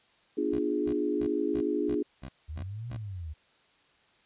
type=chord; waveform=sine; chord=B diminished seventh; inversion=none; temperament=equal with one note detuned; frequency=246.9 / 298.5 / 349.2 / 415.3 Hz; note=B3 / D4 / F4 / Ab4; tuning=0 / +28 / 0 / 0 cents; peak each=-36 / -30 / -32 / -31 dBFS; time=0.37-2.03 s; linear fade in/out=10 ms
type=tone bursts; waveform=15% pulse; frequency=66.3 Hz; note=C2; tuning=23 cents sharp; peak=-33 dBFS; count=8; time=0.52-2.97 s; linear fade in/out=10 ms; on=70 ms; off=270 ms
type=linear two-way sweep; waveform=sine; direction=up then down; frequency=72.1 to 121.7 to 72.1 Hz; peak=-35 dBFS; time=2.48-3.34 s; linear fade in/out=20 ms; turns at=2.89 s
effects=white hiss -64 dBFS RMS until 4.25 s + resampled to 8000 Hz